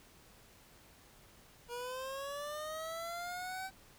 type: linear sweep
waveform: 25% pulse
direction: up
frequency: 474 to 770 Hz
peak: -36 dBFS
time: 1.68-3.71 s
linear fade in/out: 50 ms
effects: pink hiss -61 dBFS RMS until 3.98 s